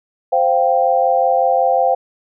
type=chord; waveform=sine; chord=C suspended fourth; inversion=none; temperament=equal; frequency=523.3 / 698.5 / 784 Hz; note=C5 / F5 / G5; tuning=0 / 0 / 0 cents; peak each=-16 dBFS; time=0.32-1.95 s; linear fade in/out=10 ms; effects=none